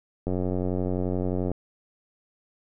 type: click train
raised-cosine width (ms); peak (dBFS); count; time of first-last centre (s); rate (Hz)
2; -15; 115; 0.27-1.516; 91.5
effects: none